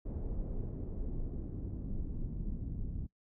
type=noise with low-pass filter sweep; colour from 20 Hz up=brown; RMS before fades=-38 dBFS; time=0.05-3.07 s; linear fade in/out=10 ms; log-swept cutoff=470 to 220 Hz; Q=1.2; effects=noise-tail reverb RT60 0.1 s tail -21 dB re dry